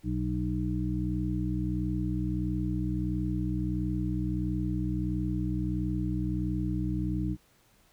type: harmonic tone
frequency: 61.5 Hz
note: B1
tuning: 7 cents flat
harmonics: 1 / 2 / 3 / 5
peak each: -33 / -33 / -33 / -33 dBFS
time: 0.03-7.37 s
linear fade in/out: 50 ms
effects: pink hiss -64 dBFS RMS until 7.92 s